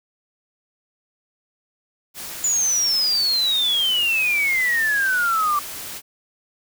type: noise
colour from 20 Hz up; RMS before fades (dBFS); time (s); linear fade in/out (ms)
white; -33; 2.14-6.02; 50
type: exponential sweep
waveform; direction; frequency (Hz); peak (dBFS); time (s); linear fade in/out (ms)
sine; down; 7040 to 1157; -17; 2.44-5.59; 2
effects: none